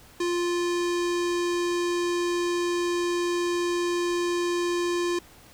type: tone with low-pass filter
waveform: square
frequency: 349.2 Hz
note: F4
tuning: in tune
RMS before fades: -26 dBFS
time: 0.2-5.19 s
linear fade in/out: 5 ms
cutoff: 7200 Hz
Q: 1.3
effects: pink hiss -52 dBFS RMS until 5.53 s